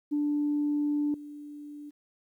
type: tone with level steps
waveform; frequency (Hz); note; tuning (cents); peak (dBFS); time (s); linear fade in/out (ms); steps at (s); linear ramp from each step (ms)
sine; 293.7; D4; 0; -24 / -40; 0.11-1.91; 20; 1.14; 2
effects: tanh soft clip ceiling -20 dBFS + 11-bit